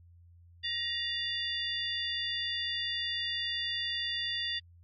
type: harmonic tone with a mistuned harmonic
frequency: 942 Hz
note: A#5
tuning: 18 cents sharp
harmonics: 2 / 3 / 4 / 5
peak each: -37 / -39 / -34 / -39 dBFS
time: 0.63-4.6 s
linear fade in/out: 20 ms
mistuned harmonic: 4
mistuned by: -120 cents
effects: added 86 Hz sine -54 dBFS peak until 4.83 s + MP3 32 kbps